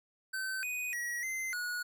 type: tone with pitch steps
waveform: square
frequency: 1537 / 2488 / 1914 / 2071 / 1457 Hz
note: G6 / D#7 / A#6 / C7 / F#6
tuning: -35 / -1 / +45 / -18 / -27 cents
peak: -35 dBFS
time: 0.33-1.83 s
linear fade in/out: 10 ms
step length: 300 ms
effects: none